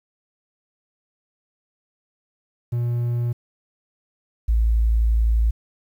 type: tone pair in turn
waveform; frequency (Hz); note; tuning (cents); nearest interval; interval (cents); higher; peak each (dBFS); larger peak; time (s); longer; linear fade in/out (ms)
triangle / sine; 119.7 / 55.86; A#2 / A1; +46 / +27; octave + minor second; 1319; first; -18 / -15; second; 2.72-3.33 / 4.48-5.51; second; 10
effects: 9-bit